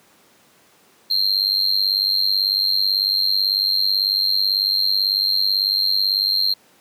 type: tone with amplitude modulation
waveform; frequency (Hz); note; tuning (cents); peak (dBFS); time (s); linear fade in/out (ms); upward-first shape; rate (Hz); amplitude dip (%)
triangle; 4186; C8; 0; -11; 1.1-6.54; 10; sine; 98.1; 95
effects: pink hiss -54 dBFS RMS until 6.8 s + high-pass 200 Hz 12 dB/octave